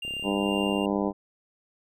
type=tone with tremolo; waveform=triangle; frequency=2794 Hz; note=F7; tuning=in tune; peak=-29 dBFS; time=0.02-0.86 s; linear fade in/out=5 ms; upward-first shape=sine; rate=2.2 Hz; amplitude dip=35%
type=click train; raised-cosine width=2 ms; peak=-30 dBFS; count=37; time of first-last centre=0.05-1.106 s; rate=34.1 Hz
type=harmonic tone; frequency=100.2 Hz; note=G2; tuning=38 cents sharp; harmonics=2 / 3 / 4 / 5 / 6 / 7 / 8 / 9 / 10; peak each=-28 / -29 / -31 / -34 / -34 / -38 / -36 / -38 / -39 dBFS; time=0.23-1.13 s; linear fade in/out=50 ms
effects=none